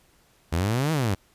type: exponential two-way sweep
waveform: sawtooth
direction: up then down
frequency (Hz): 77.6 to 164.81 to 90.1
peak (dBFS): -18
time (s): 0.52-1.15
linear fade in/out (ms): 10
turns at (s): 0.92
effects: pink hiss -61 dBFS RMS until 1.34 s + resampled to 32000 Hz